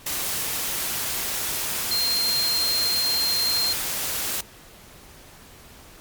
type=tone in noise; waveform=sine; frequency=4186 Hz; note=C8; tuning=in tune; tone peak=-21 dBFS; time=1.91-3.73 s; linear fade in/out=5 ms; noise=white; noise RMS=-27 dBFS; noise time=0.06-4.41 s; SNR=+3 dB; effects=pink hiss -47 dBFS RMS until 6 s + MP3 96 kbps